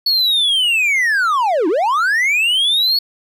triangle linear two-way sweep, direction down then up, 4435 to 293.7 to 4435 Hz, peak -11 dBFS, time 0.06-2.99 s, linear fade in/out 5 ms, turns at 1.68 s, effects none

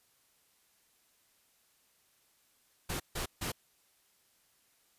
pink noise bursts, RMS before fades -36 dBFS, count 3, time 2.89-3.52 s, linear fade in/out 10 ms, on 110 ms, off 150 ms, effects white hiss -70 dBFS RMS until 4.98 s + resampled to 32000 Hz

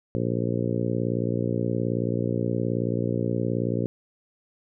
harmonic tone, 58.8 Hz, A#1, 16 cents sharp, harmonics 2 / 3 / 4 / 5 / 6 / 7 / 8 / 9, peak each -28 / -30 / -31 / -32 / -33 / -33 / -34 / -35 dBFS, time 0.15-3.86 s, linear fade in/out 0 ms, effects none

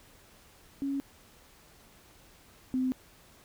sine tone pair in turn, 276.8 / 257.5 Hz, C#4 / C4, -2 / -28 cents, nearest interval minor second, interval 126 cents, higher first, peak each -29 / -26 dBFS, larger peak second, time 0.82-1 / 2.74-2.92 s, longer neither, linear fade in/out 0 ms, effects pink hiss -58 dBFS RMS until 3.44 s

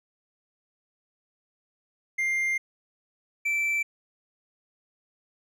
triangle tone pair in turn, 2100 / 2331 Hz, C7 / D7, +6 / -14 cents, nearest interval major second, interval 180 cents, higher second, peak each -22 dBFS, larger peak neither, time 2.18-2.58 / 3.45-3.83 s, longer first, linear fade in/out 10 ms, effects none

